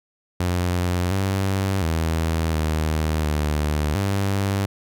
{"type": "tone with pitch steps", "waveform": "sawtooth", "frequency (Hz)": [89, 96.8, 81.1, 78.2, 75.2, 98.6], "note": ["F2", "G2", "E2", "D#2", "D2", "G2"], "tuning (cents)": [33, -21, -28, 9, 42, 11], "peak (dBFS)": -16, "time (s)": [0.4, 4.66], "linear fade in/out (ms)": 5, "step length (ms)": 710, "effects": []}